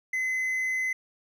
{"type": "tone", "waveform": "triangle", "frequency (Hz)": 2039, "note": "C7", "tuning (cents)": -45, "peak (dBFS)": -24, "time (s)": [0.13, 0.93], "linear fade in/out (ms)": 5, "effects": []}